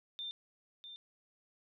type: tone with echo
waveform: sine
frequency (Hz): 3592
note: A7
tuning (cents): +35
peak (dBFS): -39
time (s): 0.19-0.31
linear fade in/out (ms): 0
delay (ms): 650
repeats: 1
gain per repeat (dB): -8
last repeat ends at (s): 0.96
effects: none